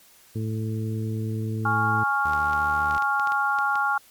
harmonic tone, 109.9 Hz, A2, 2 cents flat, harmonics 1 / 2 / 3 / 4, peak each -26 / -32 / -36 / -38 dBFS, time 0.35-2.04 s, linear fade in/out 10 ms
sine chord, Db major, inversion second, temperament equal, 830.6 / 1108.7 / 1396.9 Hz, Ab5 / Db6 / F6, 0 / 0 / 0 cents, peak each -25 / -27 / -23 dBFS, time 1.65-3.98 s, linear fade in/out 5 ms
sawtooth tone, 74.8 Hz, D2, 32 cents sharp, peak -30 dBFS, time 2.25-2.98 s, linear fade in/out 5 ms
clicks, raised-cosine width 0.2 ms, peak -20 dBFS, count 11, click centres 2.334 / 2.532 / 2.91 / 2.948 / 2.98 / 3.023 / 3.197 / 3.273 / 3.321 / 3.587 / 3.756 s
effects white hiss -54 dBFS RMS until 4.1 s + MP3 96 kbps

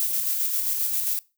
violet noise with tremolo, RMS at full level -24 dBFS, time 0-1.19 s, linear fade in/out 0 ms, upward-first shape square, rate 7.5 Hz, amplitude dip 30%, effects noise-tail reverb RT60 0.3 s tail -22 dB re dry

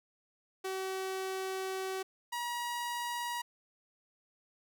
sawtooth tone pair in turn, 380 / 957.5 Hz, F#4 / A#5, +46 / +46 cents, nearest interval octave + major third, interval 1600 cents, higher second, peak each -31 / -31 dBFS, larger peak neither, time 0.64-2.03 / 2.32-3.42 s, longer first, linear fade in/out 10 ms, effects none

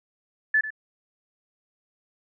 sine tone with echo, 1738 Hz, A6, 22 cents flat, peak -17 dBFS, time 0.54-0.61 s, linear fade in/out 5 ms, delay 95 ms, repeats 1, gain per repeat -13 dB, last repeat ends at 0.705 s, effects none

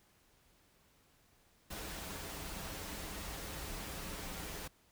pink noise with comb filter, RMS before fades -44 dBFS, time 1.7-4.68 s, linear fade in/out 10 ms, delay 8.3 ms, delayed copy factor -0.5, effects pink hiss -69 dBFS RMS until 4.91 s

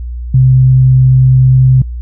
sine tone, 129.6 Hz, C3, 16 cents flat, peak -3 dBFS, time 0.34-1.82 s, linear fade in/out 5 ms, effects added 60 Hz sine -18 dBFS peak until 2.01 s

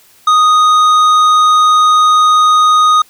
sine tone with tanh clipping, 1243 Hz, D#6, 2 cents flat, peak -7 dBFS, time 0.27-3.02 s, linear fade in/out 5 ms, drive 10 dB, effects white hiss -46 dBFS RMS until 3.09 s

